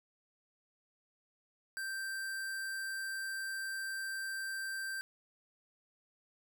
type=tone; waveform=square; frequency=1568 Hz; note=G6; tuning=in tune; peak=-38 dBFS; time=1.77-5.01 s; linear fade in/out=0 ms; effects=none